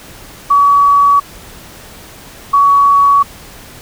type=tone pair in turn; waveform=sine; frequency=1135 / 1125.9 Hz; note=C#6 / C#6; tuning=+41 / +27 cents; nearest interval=unison; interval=14 cents; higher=first; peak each=-5 dBFS; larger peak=neither; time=0.5-1.2 / 2.53-3.23 s; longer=neither; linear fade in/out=10 ms; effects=pink hiss -35 dBFS RMS until 3.81 s